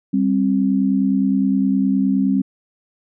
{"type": "tone pair together", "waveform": "sine", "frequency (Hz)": [196.42, 266.1], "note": ["G3", "C4"], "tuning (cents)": [4, 29], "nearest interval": "perfect fourth", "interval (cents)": 525, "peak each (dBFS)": -17, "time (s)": [0.13, 2.42], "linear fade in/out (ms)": 10, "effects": []}